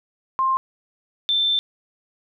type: tone pair in turn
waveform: sine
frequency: 1056 / 3552 Hz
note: C6 / A7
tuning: +16 / +16 cents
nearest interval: octave + major sixth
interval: 2100 cents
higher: second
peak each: -17 dBFS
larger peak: neither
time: 0.39-0.57 / 1.29-1.59 s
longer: second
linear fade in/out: 0 ms
effects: none